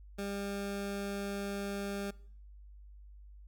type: tone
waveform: 20% pulse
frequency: 200 Hz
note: G3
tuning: 35 cents sharp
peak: -31 dBFS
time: 0.18-2.11 s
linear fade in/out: 10 ms
effects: noise-tail reverb RT60 0.6 s tail -22 dB re dry + added 50 Hz sine -50 dBFS peak until 3.47 s